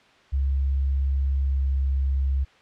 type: tone with pitch glide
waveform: sine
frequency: 68.1 to 67.59 Hz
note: C#2 to C#2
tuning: -30 to -43 cents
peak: -20 dBFS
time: 0.32-2.45 s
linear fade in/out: 20 ms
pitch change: -13 cents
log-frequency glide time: 1.43-1.6 s
effects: white hiss -55 dBFS RMS until 2.61 s + low-pass 3000 Hz 12 dB/octave